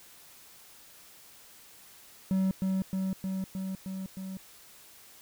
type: tone with echo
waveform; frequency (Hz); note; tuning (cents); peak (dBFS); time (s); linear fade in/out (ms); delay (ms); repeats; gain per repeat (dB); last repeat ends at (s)
triangle; 190; F#3; +46; -22; 2.31-2.51; 0; 310; 6; -2; 4.37
effects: white hiss -54 dBFS RMS until 5.21 s